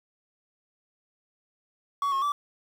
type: tone with pitch steps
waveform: triangle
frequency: 1127 / 1085 / 1159 Hz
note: C#6 / C#6 / D6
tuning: +28 / -37 / -23 cents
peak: -22 dBFS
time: 2.02-2.32 s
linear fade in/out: 2 ms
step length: 100 ms
effects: 8-bit